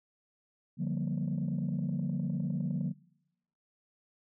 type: chord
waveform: sine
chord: G minor seventh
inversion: second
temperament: just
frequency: 147 / 176.4 / 196 / 235.2 Hz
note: D3 / F3 / G3 / Bb3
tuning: +2 / +18 / 0 / +16 cents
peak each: -33 / -33 / -37 / -36 dBFS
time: 0.77-2.94 s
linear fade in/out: 50 ms
effects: noise-tail reverb RT60 0.9 s tail -25 dB re dry + tanh soft clip ceiling -25 dBFS